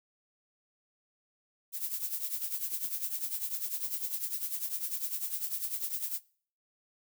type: noise with tremolo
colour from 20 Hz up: violet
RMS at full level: -32 dBFS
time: 1.72-6.21 s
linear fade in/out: 50 ms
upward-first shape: triangle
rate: 10 Hz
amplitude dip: 80%
effects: noise-tail reverb RT60 0.5 s tail -23 dB re dry